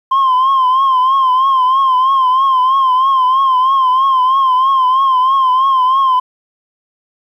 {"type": "tone with vibrato", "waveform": "sine", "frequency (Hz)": 1048, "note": "C6", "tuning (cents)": 2, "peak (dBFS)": -6, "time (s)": [0.11, 6.2], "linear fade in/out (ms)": 10, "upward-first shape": "triangle", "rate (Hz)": 3.1, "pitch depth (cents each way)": 82, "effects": ["tanh soft clip ceiling -7 dBFS", "8-bit"]}